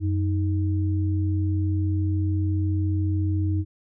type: tone pair together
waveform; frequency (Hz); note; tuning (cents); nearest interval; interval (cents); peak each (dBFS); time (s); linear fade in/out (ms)
sine; 93 / 313.2; F#2 / D#4; +9 / +11; octave + major sixth; 2102; -21 / -29; 0-3.65; 50
effects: none